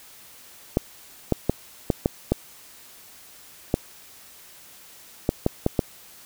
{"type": "clicks", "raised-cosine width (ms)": 2, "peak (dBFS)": -5, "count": 11, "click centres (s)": [0.771, 1.323, 1.496, 1.902, 2.059, 2.32, 3.741, 5.291, 5.464, 5.664, 5.792], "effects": ["white hiss -48 dBFS RMS until 6.25 s"]}